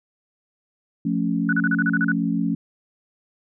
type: chord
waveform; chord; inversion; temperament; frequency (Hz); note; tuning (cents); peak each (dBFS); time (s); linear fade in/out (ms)
sine; F augmented; none; equal; 174.61 / 220 / 277.2; F3 / A3 / C#4; 0 / 0 / 0; -24; 1.05-2.55; 5
type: tone bursts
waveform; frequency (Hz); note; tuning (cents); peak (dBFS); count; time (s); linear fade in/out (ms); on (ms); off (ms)
sine; 1480; F#6; 0; -19; 9; 1.49-2.119; 2; 37; 37
effects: none